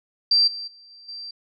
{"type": "tone with level steps", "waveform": "sine", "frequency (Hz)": 4699, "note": "D8", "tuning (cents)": 0, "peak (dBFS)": [-14, -30, -46, -44, -33], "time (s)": [0.31, 1.31], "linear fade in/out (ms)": 5, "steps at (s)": [0.47, 0.67, 0.9, 1.08], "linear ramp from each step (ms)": 10, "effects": []}